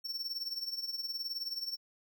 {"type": "tone with tremolo", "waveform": "square", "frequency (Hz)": 5440, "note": "F8", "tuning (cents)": -46, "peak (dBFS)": -33, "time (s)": [0.04, 1.77], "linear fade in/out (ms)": 20, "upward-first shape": "triangle", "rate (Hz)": 19, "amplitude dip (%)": 80, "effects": []}